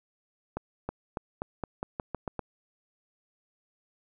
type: accelerating click train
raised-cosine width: 1 ms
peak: -18 dBFS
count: 10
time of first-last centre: 0.57-2.393 s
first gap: 320 ms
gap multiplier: 0.88
effects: none